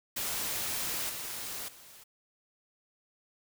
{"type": "noise with level steps", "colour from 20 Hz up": "white", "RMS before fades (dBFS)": [-34, -39, -53], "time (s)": [0.16, 2.04], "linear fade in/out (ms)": 10, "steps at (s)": [1.09, 1.68], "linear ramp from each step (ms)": 5, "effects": []}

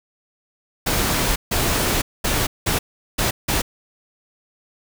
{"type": "noise bursts at uneven times", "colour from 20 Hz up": "pink", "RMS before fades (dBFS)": -20, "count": 6, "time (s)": [[0.86, 1.36], [1.51, 2.02], [2.24, 2.47], [2.66, 2.79], [3.18, 3.31], [3.48, 3.62]], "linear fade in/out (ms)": 10, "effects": []}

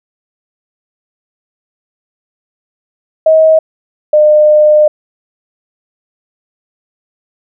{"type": "tone pair in turn", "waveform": "sine", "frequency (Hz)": [635, 605.1], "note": ["D#5", "D#5"], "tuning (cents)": [35, -48], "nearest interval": "minor second", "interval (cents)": 83, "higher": "first", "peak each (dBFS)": -3, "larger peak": "neither", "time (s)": [[3.26, 3.59], [4.13, 4.88]], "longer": "second", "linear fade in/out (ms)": 5, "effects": []}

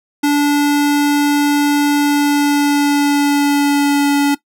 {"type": "tone with pitch glide", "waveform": "square", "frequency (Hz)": [290, 285], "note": ["D4", "C#4"], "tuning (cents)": [-22, 48], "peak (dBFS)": -11, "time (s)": [0.23, 4.35], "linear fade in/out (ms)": 10, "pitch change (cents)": -30, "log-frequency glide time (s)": [1.98, 4.14], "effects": ["noise-tail reverb RT60 0.1 s tail -18 dB re dry"]}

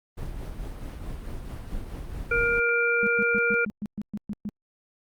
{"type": "noise with tremolo", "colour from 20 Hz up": "brown", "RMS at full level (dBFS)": -33, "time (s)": [0.17, 2.6], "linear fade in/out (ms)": 10, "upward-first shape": "sine", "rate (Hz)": 4.6, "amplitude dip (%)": 35}
{"type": "harmonic tone", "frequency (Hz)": 471.7, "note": "A#4", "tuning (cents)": 20, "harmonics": [1, 3, 5], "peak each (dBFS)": [-26, -23, -27], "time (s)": [2.31, 3.65], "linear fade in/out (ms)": 5}
{"type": "tone bursts", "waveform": "sine", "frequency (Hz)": 207.7, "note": "G#3", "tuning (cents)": 0, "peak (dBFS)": -28, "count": 10, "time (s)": [3.03, 4.49], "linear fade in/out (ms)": 0, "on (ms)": 38, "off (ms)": 120}
{"effects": ["Opus 32 kbps"]}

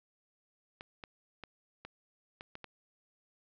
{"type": "clicks", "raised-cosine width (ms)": 0.3, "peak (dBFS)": -28, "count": 7, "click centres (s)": [0.809, 1.038, 1.437, 1.85, 2.409, 2.554, 2.643], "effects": ["low-pass 5000 Hz 12 dB/octave"]}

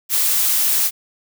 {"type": "noise", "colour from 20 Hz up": "blue", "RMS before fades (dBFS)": -17, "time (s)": [0.09, 0.91], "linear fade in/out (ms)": 50, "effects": []}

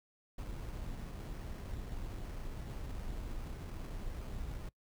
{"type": "noise with sample-and-hold", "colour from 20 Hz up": "brown", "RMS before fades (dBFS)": -42, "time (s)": [0.38, 4.69], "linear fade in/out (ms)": 5, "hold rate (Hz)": 3675, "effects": ["noise-tail reverb RT60 0.1 s tail -23 dB re dry"]}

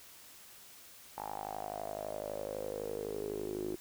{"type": "tone with band-pass filter sweep", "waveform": "sawtooth", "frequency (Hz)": 51.91, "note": "G#1", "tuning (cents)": 0, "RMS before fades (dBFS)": -40, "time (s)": [1.17, 3.76], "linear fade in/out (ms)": 5, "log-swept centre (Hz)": [860, 350], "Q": 7.8, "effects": ["white hiss -55 dBFS RMS until 3.8 s"]}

